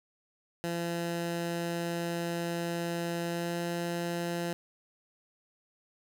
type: tone with pitch glide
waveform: 15% pulse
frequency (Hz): 170.5 to 171.79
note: F3 to F3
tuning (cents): -41 to -28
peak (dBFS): -25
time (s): 0.64-4.53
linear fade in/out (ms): 0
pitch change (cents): +13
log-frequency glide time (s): 3.26-3.59
effects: none